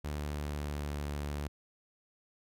sawtooth tone with pitch glide, 74 to 72.81 Hz, D2 to D2, +14 to -14 cents, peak -31 dBFS, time 0.04-1.48 s, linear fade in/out 10 ms, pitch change -28 cents, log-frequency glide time 0.16-1.04 s, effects none

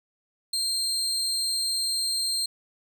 30% pulse tone with amplitude modulation, 4186 Hz, C8, in tune, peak -20 dBFS, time 0.53-2.46 s, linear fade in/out 5 ms, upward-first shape sine, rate 239 Hz, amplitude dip 40%, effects none

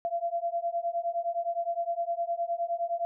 sine beating tone pair, 679 / 688.7 Hz, F5 / F5, -49 / -24 cents, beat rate 9.7 Hz, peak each -31 dBFS, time 0.05-3.05 s, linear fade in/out 0 ms, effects none

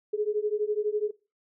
sine beating tone pair, 415.3 / 427.3 Hz, G#4 / G#4, 0 / +49 cents, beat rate 12 Hz, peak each -28 / -28 dBFS, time 0.13-1.11 s, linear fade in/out 10 ms, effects noise-tail reverb RT60 0.3 s tail -20 dB re dry

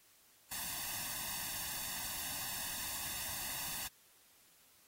white noise with comb filter, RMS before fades -41 dBFS, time 0.51-3.88 s, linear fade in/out 10 ms, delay 1.1 ms, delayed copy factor +0.9, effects white hiss -66 dBFS RMS until 4.87 s + AAC 48 kbps

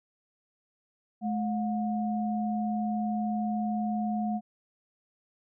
sine tone pair together, 214.1 / 719.5 Hz, A3 / F#5, -47 / -49 cents, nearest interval octave + major sixth, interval 2098 cents, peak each -28 / -33 dBFS, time 1.21-4.41 s, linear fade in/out 50 ms, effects none

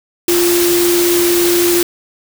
sine tone in noise, 348.1 Hz, F4, 6 cents flat, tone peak -11 dBFS, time 0.28-1.83 s, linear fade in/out 2 ms, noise white, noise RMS -17 dBFS, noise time 0.28-1.83 s, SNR +3 dB, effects none

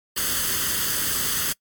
white noise with comb filter, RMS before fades -24 dBFS, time 0.16-1.53 s, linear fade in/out 10 ms, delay 0.63 ms, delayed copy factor +0.65, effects noise-tail reverb RT60 0.1 s tail -23 dB re dry + MP3 96 kbps

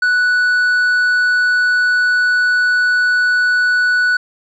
sine tone with tanh clipping, 1480 Hz, F#6, in tune, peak -12 dBFS, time 0.02-4.17 s, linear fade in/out 5 ms, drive 5 dB, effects none

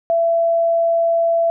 sine tone, 670 Hz, E5, 28 cents sharp, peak -13 dBFS, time 0.1-1.5 s, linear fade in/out 0 ms, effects none

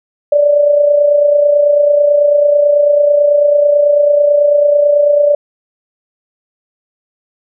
sine tone with amplitude modulation, 583 Hz, D5, 13 cents flat, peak -4 dBFS, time 0.32-5.35 s, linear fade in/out 5 ms, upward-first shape sine, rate 29.1 Hz, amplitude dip 50%, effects none

